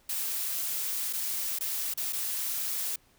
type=noise with dropouts; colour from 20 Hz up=blue; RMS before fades=-32 dBFS; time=0.09-2.96 s; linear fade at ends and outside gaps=5 ms; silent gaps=1.129-1.133 / 1.588-1.607 / 1.939-1.974 / 2.126-2.13 s; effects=pink hiss -64 dBFS RMS until 3.18 s